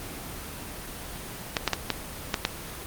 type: clicks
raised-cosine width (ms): 0.2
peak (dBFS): -5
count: 6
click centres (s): 1.568 / 1.677 / 1.733 / 1.903 / 2.342 / 2.451
effects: pink hiss -38 dBFS RMS until 2.86 s + Opus 24 kbps